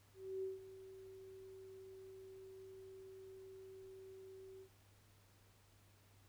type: tone with ADSR envelope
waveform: sine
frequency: 381.5 Hz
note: G4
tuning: 47 cents flat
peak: -39 dBFS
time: 0.14-4.69 s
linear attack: 290 ms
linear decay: 160 ms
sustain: -14 dB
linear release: 78 ms
effects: added 99 Hz sine -68 dBFS peak until 6.28 s + pink hiss -71 dBFS RMS until 6.28 s